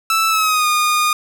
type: tone with pitch glide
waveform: sawtooth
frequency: 1318.5 to 1223.1 Hz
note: E6 to D#6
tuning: 0 to -30 cents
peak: -10 dBFS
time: 0.1-1.13 s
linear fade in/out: 2 ms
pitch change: -130 cents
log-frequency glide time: 0.29-0.67 s
effects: none